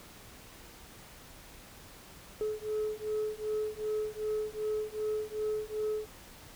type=beating tone pair; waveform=sine; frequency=427.1 / 429.7 Hz; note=G#4 / A4; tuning=+48 / -41 cents; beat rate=2.6 Hz; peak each=-33 / -33 dBFS; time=2.41-6.06 s; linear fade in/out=0 ms; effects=tanh soft clip ceiling -27 dBFS + pink hiss -52 dBFS RMS until 6.55 s